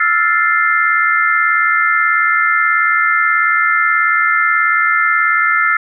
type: chord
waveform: sine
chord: F major seventh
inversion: third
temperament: equal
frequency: 1318.5 / 1396.9 / 1760 / 2093 Hz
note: E6 / F6 / A6 / C7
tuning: 0 / 0 / 0 / 0 cents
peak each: -16 dBFS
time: 0-5.77 s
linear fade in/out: 5 ms
effects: none